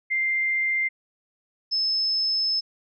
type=tone pair in turn; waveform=sine; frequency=2095 / 5223 Hz; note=C7 / E8; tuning=+2 / -17 cents; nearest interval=octave + major third; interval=1581 cents; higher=second; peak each=-21 dBFS; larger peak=neither; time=0.1-0.89 / 1.71-2.61 s; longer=second; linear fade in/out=20 ms; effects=none